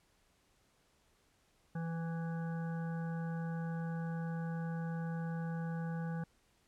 harmonic tone with a mistuned harmonic, 165.2 Hz, E3, 4 cents sharp, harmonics 1 / 3 / 5 / 7 / 9 / 10, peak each -36 / -49 / -50 / -57 / -53 / -57 dBFS, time 1.75-6.24 s, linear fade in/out 5 ms, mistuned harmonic 3, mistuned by +16 cents, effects pink hiss -72 dBFS RMS until 6.67 s + low-pass 11000 Hz 12 dB/octave

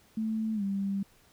sine tone with pitch glide, 220 to 197.13 Hz, A3 to G3, 0 to +10 cents, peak -28 dBFS, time 0.17-1.03 s, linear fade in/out 5 ms, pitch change -190 cents, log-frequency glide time 0.54-0.63 s, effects pink hiss -62 dBFS RMS until 1.32 s

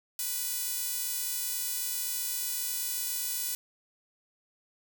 sawtooth tone with high-pass filter, 493.9 Hz, B4, in tune, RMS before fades -33 dBFS, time 0.19-3.55 s, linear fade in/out 2 ms, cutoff 8500 Hz, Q 0.51, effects none

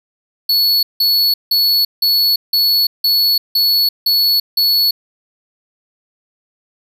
square tone bursts, 4406 Hz, C#8, 11 cents flat, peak -11 dBFS, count 9, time 0.49-4.91 s, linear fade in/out 5 ms, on 340 ms, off 170 ms, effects none

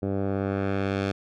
10% pulse tone with low-pass filter sweep, 98 Hz, G2, in tune, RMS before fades -27 dBFS, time 0.02-1.12 s, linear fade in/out 10 ms, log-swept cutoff 540 to 4700 Hz, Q 0.79, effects none

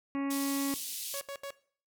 harmonic tone, 277.2 Hz, C#4, in tune, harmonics 1 / 2 / 3 / 4 / 5 / 6 / 7 / 8 / 9 / 10, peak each -30 / -44 / -47 / -42 / -56 / -55 / -49 / -52 / -54 / -56 dBFS, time 0.15-0.74 s, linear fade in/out 0 ms
white band-pass noise, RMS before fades -39 dBFS, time 0.3-1.21 s, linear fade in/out 10 ms, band 3000 to 15000 Hz, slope 24 dB/octave
sawtooth tone bursts, 558 Hz, C#5, 11 cents sharp, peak -34 dBFS, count 3, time 1.14-1.505 s, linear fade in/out 0 ms, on 71 ms, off 76 ms
effects noise-tail reverb RT60 0.5 s tail -18 dB re dry

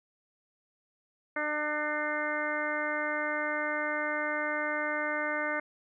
harmonic tone, 300 Hz, D4, 37 cents sharp, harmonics 1 / 2 / 3 / 4 / 5 / 6 / 7, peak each -39 / -35 / -40 / -38 / -35 / -37 / -36 dBFS, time 1.36-5.6 s, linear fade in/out 5 ms, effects none

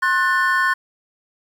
triangle chord, F# diminished, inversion second, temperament just, 1065.6 / 1480 / 1776 Hz, C6 / F#6 / A6, +31 / 0 / +16 cents, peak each -18 dBFS, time 0.02-0.74 s, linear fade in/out 10 ms, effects 8-bit

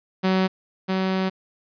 sawtooth tone pair in turn, 188.1 / 188.85 Hz, F#3 / F#3, +29 / +36 cents, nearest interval unison, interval 7 cents, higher second, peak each -14 / -17 dBFS, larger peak first, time 0.23-0.48 / 0.88-1.3 s, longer second, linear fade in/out 20 ms, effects resampled to 11025 Hz + 9-bit

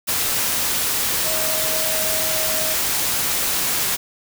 sine tone in noise, 633 Hz, D#5, 30 cents sharp, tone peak -28 dBFS, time 1.25-2.75 s, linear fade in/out 20 ms, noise white, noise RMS -21 dBFS, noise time 0.07-3.97 s, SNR -10 dB, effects none

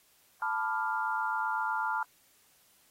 sine chord, B half-diminished seventh, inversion third, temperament equal with one note detuned, 880 / 987.8 / 1188.3 / 1396.9 Hz, A5 / B5 / D6 / F6, 0 / 0 / +20 / 0 cents, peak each -33 / -35 / -39 / -33 dBFS, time 0.42-2.03 s, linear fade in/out 2 ms, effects white hiss -65 dBFS RMS until 2.9 s + AAC 48 kbps

